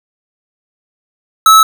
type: tone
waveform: square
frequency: 1300 Hz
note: E6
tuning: 24 cents flat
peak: -3 dBFS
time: 1.46-1.63 s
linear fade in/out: 2 ms
effects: none